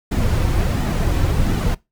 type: noise with flanger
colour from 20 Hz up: brown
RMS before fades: -18 dBFS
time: 0.11-1.75 s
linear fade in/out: 10 ms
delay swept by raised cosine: 1.8 to 4.9 ms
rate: 1.4 Hz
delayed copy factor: -0.5
effects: noise-tail reverb RT60 0.2 s tail -21 dB re dry